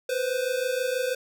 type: tone pair together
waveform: square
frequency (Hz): 493.9 / 520.1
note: B4 / C5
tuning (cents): 0 / -10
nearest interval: minor second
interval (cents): 90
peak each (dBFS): -29 / -28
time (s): 0.09-1.15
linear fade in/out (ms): 5
effects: none